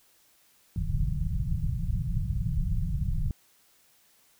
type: low-pass noise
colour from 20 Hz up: pink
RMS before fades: -28 dBFS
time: 0.76-3.31 s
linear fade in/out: 2 ms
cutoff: 180 Hz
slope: 96 dB/octave
effects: white hiss -63 dBFS RMS until 4.39 s